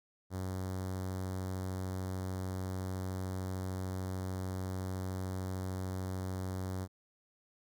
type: tone with notch filter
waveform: sawtooth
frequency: 93.5 Hz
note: F#2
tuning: 19 cents sharp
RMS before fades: -38 dBFS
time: 0.3-6.88 s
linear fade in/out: 50 ms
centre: 2600 Hz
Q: 0.8
effects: none